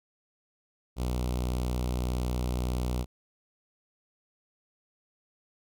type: tone with notch filter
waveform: sawtooth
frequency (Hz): 61.7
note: B1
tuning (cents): -1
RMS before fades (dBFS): -30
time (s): 0.96-3.06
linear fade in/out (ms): 50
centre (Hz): 1700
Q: 1.1
effects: none